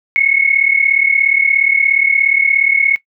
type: tone pair together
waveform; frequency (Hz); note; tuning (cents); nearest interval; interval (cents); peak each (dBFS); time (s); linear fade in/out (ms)
sine; 2176 / 2213; C#7 / C#7; -33 / -3; unison; 30; -12; 0.16-2.96; 0
effects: noise-tail reverb RT60 0.1 s tail -17 dB re dry